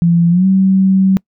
sine tone with pitch glide, 170.2 to 191.04 Hz, F3 to G3, -44 to -44 cents, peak -7 dBFS, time 0.02-1.17 s, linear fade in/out 0 ms, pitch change +200 cents, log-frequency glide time 0.3-0.46 s, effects noise-tail reverb RT60 0.1 s tail -26 dB re dry

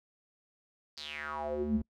square tone with band-pass filter sweep, 74.7 Hz, D2, 30 cents sharp, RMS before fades -35 dBFS, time 0.97-1.82 s, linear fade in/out 5 ms, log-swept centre 4800 to 160 Hz, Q 6, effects noise-tail reverb RT60 0.1 s tail -26 dB re dry

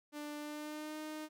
sawtooth tone with pitch glide, 296.1 to 308 Hz, D4 to D#4, +14 to -17 cents, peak -38 dBFS, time 0.12-1.29 s, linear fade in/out 50 ms, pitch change +69 cents, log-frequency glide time 0.38-0.98 s, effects none

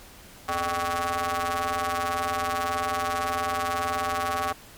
sawtooth ring-modulated tone, 174.2 Hz, F3, 4 cents flat, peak -18 dBFS, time 0.48-4.53 s, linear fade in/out 10 ms, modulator 949 Hz, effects pink hiss -48 dBFS RMS until 4.77 s + MP3 96 kbps

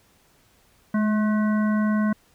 harmonic tone with a mistuned harmonic, 214.8 Hz, A3, 41 cents flat, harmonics 1 / 3 / 5 / 7 / 9, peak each -19 / -33 / -33 / -34 / -40 dBFS, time 0.94-2.13 s, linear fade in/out 5 ms, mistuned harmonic 1, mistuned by -26 cents, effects pink hiss -60 dBFS RMS until 2.34 s

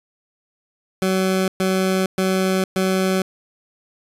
20% pulse tone bursts, 188.5 Hz, F#3, 32 cents sharp, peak -12 dBFS, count 4, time 1.02-3.22 s, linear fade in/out 2 ms, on 460 ms, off 120 ms, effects resampled to 32000 Hz

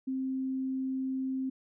sine tone, 263.1 Hz, C4, 10 cents sharp, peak -30 dBFS, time 0.07-1.5 s, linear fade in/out 10 ms, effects none

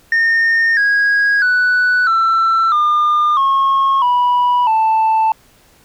sine tone with pitch steps, 1828 / 1647.5 / 1484.8 / 1338.2 / 1206 / 1086.9 / 979.6 / 882.9 Hz, A#6 / G#6 / F#6 / E6 / D6 / C#6 / B5 / A5, -34 / -14 / +6 / +26 / +46 / -34 / -14 / +6 cents, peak -8 dBFS, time 0.12-5.32 s, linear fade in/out 2 ms, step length 650 ms, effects tanh soft clip ceiling -9 dBFS + pink hiss -50 dBFS RMS until 5.84 s

